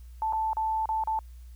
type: tone with dropouts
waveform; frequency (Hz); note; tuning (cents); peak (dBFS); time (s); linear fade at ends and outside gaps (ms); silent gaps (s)
sine; 880; A5; 0; -25; 0.22-1.19; 1; 0.325-0.332 / 0.532-0.569 / 0.857-0.89 / 1.038-1.073
effects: added 60 Hz sine -43 dBFS peak until 1.55 s + white hiss -65 dBFS RMS until 1.55 s